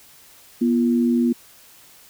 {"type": "tone pair together", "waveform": "sine", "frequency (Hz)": [241.6, 341.7], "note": ["B3", "F4"], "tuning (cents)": [-38, -38], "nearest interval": "tritone", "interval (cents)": 600, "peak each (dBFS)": [-16, -23], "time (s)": [0.61, 1.33], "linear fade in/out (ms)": 10, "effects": ["white hiss -49 dBFS RMS until 2.09 s"]}